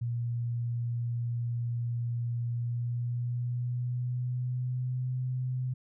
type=tone with pitch glide; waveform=sine; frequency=118.8 to 127.33 Hz; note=A#2 to C3; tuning=+33 to -47 cents; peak=-29 dBFS; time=0.01-5.74 s; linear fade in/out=10 ms; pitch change=+120 cents; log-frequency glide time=2.5-5.17 s; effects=none